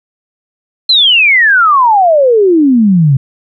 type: exponential sweep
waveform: sine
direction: down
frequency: 4186 to 129.6 Hz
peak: -4 dBFS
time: 0.89-3.17 s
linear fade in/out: 5 ms
effects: none